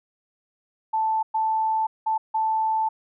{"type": "tone bursts at uneven times", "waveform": "sine", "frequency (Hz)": 880, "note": "A5", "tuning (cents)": 0, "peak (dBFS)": -20, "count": 4, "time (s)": [[0.93, 1.23], [1.34, 1.87], [2.06, 2.18], [2.34, 2.89]], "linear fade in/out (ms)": 10, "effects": []}